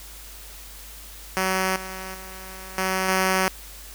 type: tone with level steps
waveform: 5% pulse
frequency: 188.3 Hz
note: F#3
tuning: 31 cents sharp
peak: -10 / -22 / -28 / -11 / -8 dBFS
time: 1.37-3.48 s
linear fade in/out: 0 ms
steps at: 1.76 / 2.14 / 2.78 / 3.08 s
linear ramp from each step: 2 ms
effects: added 50 Hz sine -43 dBFS peak until 3.94 s + white hiss -43 dBFS RMS until 3.94 s